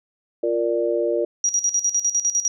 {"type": "chord", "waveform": "sine", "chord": "Bb major", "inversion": "second", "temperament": "equal", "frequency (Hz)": [349.2, 466.2, 587.3], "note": ["F4", "Bb4", "D5"], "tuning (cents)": [0, 0, 0], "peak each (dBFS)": -23, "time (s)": [0.43, 1.25], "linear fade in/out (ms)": 5}
{"type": "tone with tremolo", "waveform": "sine", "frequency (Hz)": 5750, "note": "F8", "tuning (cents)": 50, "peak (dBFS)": -16, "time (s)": [1.44, 2.48], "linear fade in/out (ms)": 2, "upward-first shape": "square", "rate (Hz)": 9.9, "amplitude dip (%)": 75}
{"effects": []}